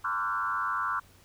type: tone with frequency modulation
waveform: sine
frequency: 1244.5 Hz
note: D#6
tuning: in tune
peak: -27 dBFS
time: 0.04-1 s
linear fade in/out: 10 ms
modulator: 101 Hz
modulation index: 2.4
effects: added 94 Hz sine -61 dBFS peak until 1.24 s + pink hiss -59 dBFS RMS until 1.24 s